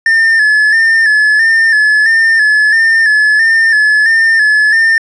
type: tone with vibrato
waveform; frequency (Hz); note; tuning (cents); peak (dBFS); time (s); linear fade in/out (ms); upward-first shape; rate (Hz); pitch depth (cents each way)
triangle; 1760; A6; 0; -4; 0.06-4.98; 2; square; 1.5; 45
effects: resampled to 22050 Hz